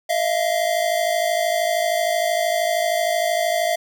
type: tone pair together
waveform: square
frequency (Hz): 634 / 687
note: D#5 / F5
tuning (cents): +32 / -29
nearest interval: minor second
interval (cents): 139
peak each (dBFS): -23 / -21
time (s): 0.09-3.76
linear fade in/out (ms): 10
effects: none